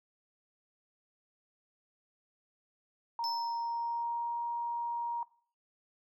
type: tone with pitch glide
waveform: sine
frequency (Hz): 933 to 942.8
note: A#5 to A#5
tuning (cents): +1 to +19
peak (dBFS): -32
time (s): 3.19-5.23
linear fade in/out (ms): 2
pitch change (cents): +18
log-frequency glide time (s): 3.59-4.43
type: tone with exponential decay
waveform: triangle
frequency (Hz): 5274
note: E8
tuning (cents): 0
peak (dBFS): -33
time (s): 3.24-4.03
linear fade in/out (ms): 0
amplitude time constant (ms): 170
effects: noise-tail reverb RT60 0.5 s tail -21 dB re dry